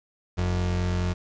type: tone pair together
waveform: 35% pulse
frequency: 44.8 / 89.7 Hz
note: F1 / F2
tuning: +45 / +47 cents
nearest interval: octave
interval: 1202 cents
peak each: -29 / -23 dBFS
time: 0.37-1.14 s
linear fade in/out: 20 ms
effects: resampled to 16000 Hz + 9-bit